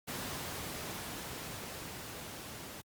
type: noise with level ramp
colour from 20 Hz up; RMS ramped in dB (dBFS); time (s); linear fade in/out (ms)
pink; -39 to -46; 0.07-2.82; 20
effects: high-pass 80 Hz 12 dB/octave + Opus 48 kbps